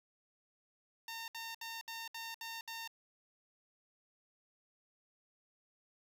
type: tone bursts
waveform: 10% pulse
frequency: 912 Hz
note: A#5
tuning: 38 cents flat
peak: -34 dBFS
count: 7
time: 1.08-2.876 s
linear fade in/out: 2 ms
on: 200 ms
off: 66 ms
effects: none